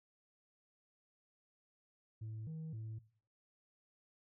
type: tone with pitch steps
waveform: sine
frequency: 109.7 / 159.2 / 110.4 Hz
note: A2 / D#3 / A2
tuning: -5 / +40 / +6 cents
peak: -40 dBFS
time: 2.21-2.99 s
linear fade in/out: 10 ms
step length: 260 ms
effects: noise-tail reverb RT60 0.5 s tail -20 dB re dry + tanh soft clip ceiling -41 dBFS